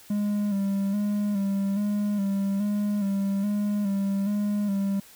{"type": "tone with vibrato", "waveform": "triangle", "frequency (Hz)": 201.7, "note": "G3", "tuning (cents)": 50, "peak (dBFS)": -21, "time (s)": [0.1, 5], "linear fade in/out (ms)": 5, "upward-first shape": "square", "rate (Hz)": 1.2, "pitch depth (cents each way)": 39, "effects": ["white hiss -51 dBFS RMS until 5.15 s"]}